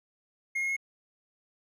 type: tone with pitch steps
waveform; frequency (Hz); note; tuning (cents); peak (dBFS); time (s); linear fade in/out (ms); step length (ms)
triangle; 2143 / 2155 / 2168; C7 / C#7 / C#7; +41 / -49 / -39; -26; 0.55-0.766; 10; 72
effects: none